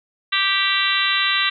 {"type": "harmonic tone with a mistuned harmonic", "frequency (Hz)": 392, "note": "G4", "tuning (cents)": 0, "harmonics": [3, 4, 5, 6, 7, 8, 9, 10], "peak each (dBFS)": [-25, -26, -23, -28, -24, -27, -26, -23], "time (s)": [0.32, 1.5], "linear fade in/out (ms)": 10, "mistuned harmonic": 6, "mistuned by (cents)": -24, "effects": []}